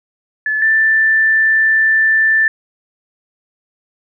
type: tone pair in turn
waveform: sine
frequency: 1729 / 1769.4 Hz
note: A6 / A6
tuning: -31 / +9 cents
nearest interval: unison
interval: 40 cents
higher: second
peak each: -14 / -9 dBFS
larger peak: second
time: 0.46-0.62 / 0.62-2.48 s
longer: second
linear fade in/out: 2 ms
effects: none